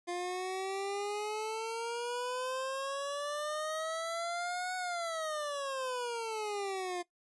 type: exponential two-way sweep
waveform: 25% pulse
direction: up then down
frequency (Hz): 349.2 to 740 to 349.2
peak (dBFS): -31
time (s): 0.07-7.03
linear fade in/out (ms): 20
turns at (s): 4.76
effects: noise-tail reverb RT60 0.1 s tail -17 dB re dry + resampled to 24000 Hz